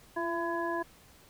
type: harmonic tone with a mistuned harmonic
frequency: 335.9 Hz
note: E4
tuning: 33 cents sharp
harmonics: 1 / 2 / 3 / 5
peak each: -34 / -36 / -35 / -38 dBFS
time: 0.16-0.83 s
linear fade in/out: 10 ms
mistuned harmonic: 1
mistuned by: +28 cents
effects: pink hiss -58 dBFS RMS until 1.29 s